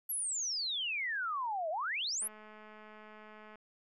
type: exponential two-way sweep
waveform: sine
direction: down then up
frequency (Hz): 11840 to 610 to 11840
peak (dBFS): -33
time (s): 0.09-2.28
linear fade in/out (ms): 10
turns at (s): 1.7
type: click train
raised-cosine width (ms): 0.5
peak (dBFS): -39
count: 287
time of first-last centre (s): 2.22-3.556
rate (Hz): 214
effects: none